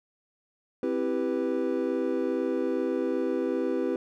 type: chord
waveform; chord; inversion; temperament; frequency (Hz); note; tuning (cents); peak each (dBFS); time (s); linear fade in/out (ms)
triangle; C major seventh; none; equal; 261.6 / 329.6 / 392 / 493.9; C4 / E4 / G4 / B4; 0 / 0 / 0 / 0; -29; 0.83-3.96; 2
effects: none